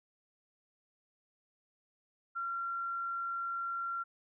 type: tone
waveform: sine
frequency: 1372 Hz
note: F6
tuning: 31 cents flat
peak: -34 dBFS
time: 2.35-4.04 s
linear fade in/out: 20 ms
effects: none